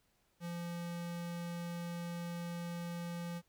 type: tone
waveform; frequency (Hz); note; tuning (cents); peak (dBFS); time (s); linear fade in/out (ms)
square; 171.9; F3; -27; -40; 0.4-3.42; 50
effects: pink hiss -75 dBFS RMS until 3.48 s